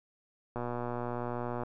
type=click train; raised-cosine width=1 ms; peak=-22 dBFS; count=131; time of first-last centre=0.56-1.634 s; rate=121 Hz; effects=none